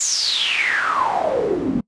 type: noise with band-pass filter sweep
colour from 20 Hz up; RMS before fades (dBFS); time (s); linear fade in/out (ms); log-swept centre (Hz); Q
pink; -20; 0-1.81; 10; 7300 to 220; 8.7
effects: noise-tail reverb RT60 0.1 s tail -25 dB re dry + resampled to 22050 Hz